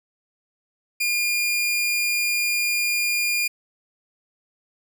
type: tone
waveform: sawtooth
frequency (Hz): 2416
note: D7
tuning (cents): +48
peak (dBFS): -17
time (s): 1-3.48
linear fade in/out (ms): 10
effects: none